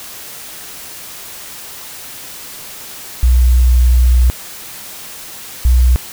sine tone pair in turn, 61.4 / 61.79 Hz, B1 / B1, -9 / +2 cents, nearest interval unison, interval 11 cents, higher second, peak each -6 dBFS, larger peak neither, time 3.23-4.3 / 5.65-5.96 s, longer first, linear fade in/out 0 ms, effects white hiss -31 dBFS RMS until 6.12 s

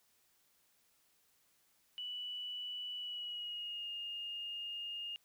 sine tone with pitch glide, 2960 to 2835 Hz, F#7 to F7, 0 to +25 cents, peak -40 dBFS, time 1.98-5.16 s, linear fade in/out 0 ms, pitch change -75 cents, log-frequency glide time 2.95-3.9 s, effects white hiss -73 dBFS RMS until 5.24 s

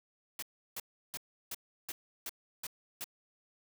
white noise bursts, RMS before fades -40 dBFS, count 8, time 0.39-3.042 s, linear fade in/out 2 ms, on 34 ms, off 340 ms, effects none

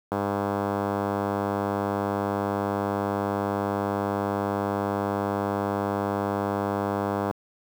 click train, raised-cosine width 1 ms, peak -12 dBFS, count 720, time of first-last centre 0.12-7.31 s, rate 100 Hz, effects high-pass 80 Hz 12 dB/octave + 7-bit

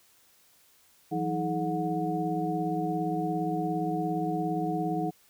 sine tone cluster, 167 / 184.3 / 316.9 / 426.4 / 729 Hz, E3 / F#3 / D#4 / G#4 / F#5, +23 / -7 / +32 / +46 / -26 cents, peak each -33 / -38 / -31 / -36 / -32 dBFS, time 1.11-5.11 s, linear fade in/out 20 ms, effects white hiss -62 dBFS RMS until 5.29 s

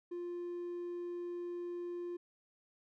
triangle tone, 350 Hz, F4, 4 cents sharp, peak -36 dBFS, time 0.11-2.17 s, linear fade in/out 10 ms, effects tanh soft clip ceiling -32 dBFS

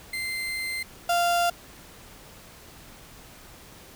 35% pulse tone pair in turn, 2081 / 694.5 Hz, C7 / F5, -10 / -10 cents, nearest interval octave + perfect fifth, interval 1900 cents, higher first, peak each -27 / -19 dBFS, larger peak second, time 0.13-0.83 / 1.09-1.5 s, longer first, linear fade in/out 5 ms, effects pink hiss -48 dBFS RMS until 3.95 s

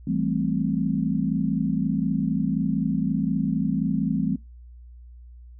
sine chord, A minor seventh, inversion second, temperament equal, 164.81 / 196 / 220 / 261.6 Hz, E3 / G3 / A3 / C4, 0 / 0 / 0 / 0 cents, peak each -27 dBFS, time 0.07-4.36 s, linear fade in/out 5 ms, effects noise-tail reverb RT60 0.2 s tail -23 dB re dry + added 60 Hz sine -42 dBFS peak until 5.59 s

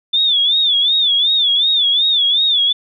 sine tone with vibrato, 3520 Hz, A7, in tune, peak -11 dBFS, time 0.13-2.73 s, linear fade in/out 10 ms, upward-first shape sine, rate 2.7 Hz, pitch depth 120 cents each way, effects none

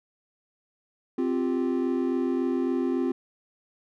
triangle chord, C suspended fourth, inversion none, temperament just, 261.6 / 348.8 / 392.4 Hz, C4 / F4 / G4, 0 / -2 / +2 cents, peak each -24 / -26 / -30 dBFS, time 1.18-3.12 s, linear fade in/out 5 ms, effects none

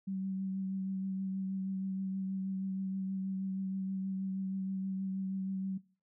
sine tone with vibrato, 191.2 Hz, G3, 43 cents flat, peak -34 dBFS, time 0.07-5.78 s, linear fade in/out 10 ms, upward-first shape triangle, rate 6.3 Hz, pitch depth 22 cents each way, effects noise-tail reverb RT60 0.4 s tail -20 dB re dry

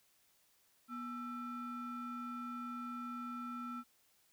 triangle ring-modulated tone, 544 Hz, C#5, 33 cents flat, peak -36 dBFS, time 0.88-3.84 s, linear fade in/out 50 ms, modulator 787 Hz, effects white hiss -72 dBFS RMS until 4.32 s

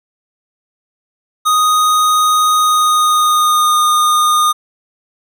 square tone with pitch glide, 1244.5 to 1223.8 Hz, D#6 to D#6, 0 to -29 cents, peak -10 dBFS, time 1.45-4.53 s, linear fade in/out 20 ms, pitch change -29 cents, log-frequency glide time 2.58-3.78 s, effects none

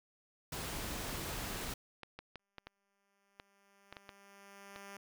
pink noise, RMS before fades -41 dBFS, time 0.52-1.74 s, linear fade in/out 5 ms
clicks, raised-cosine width 0.3 ms, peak -30 dBFS, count 10, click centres 2.033 / 2.19 / 2.357 / 2.583 / 2.67 / 3.399 / 3.926 / 3.968 / 4.092 / 4.761 s
5% pulse tone with exponential growth, 198.8 Hz, G3, 25 cents sharp, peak -36 dBFS, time 2.39-4.97 s, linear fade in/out 2 ms, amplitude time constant 560 ms
effects none

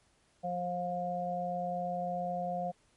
harmonic tone, 177.3 Hz, F3, 26 cents sharp, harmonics 1 / 3 / 4, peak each -39 / -38 / -34 dBFS, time 0.43-2.72 s, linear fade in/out 20 ms, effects pink hiss -69 dBFS RMS until 2.96 s + MP3 48 kbps

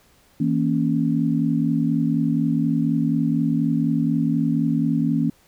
sine chord, A# diminished, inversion second, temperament equal with one note detuned, 162.54 / 233.1 / 277.2 Hz, E3 / A#3 / C#4, -24 / 0 / 0 cents, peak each -22 dBFS, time 0.4-5.3 s, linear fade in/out 5 ms, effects pink hiss -57 dBFS RMS until 5.47 s

